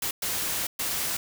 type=noise bursts at uneven times; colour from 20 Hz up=white; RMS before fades=-29 dBFS; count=3; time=0.02-0.11 / 0.22-0.67 / 0.79-1.17 s; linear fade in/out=5 ms; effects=none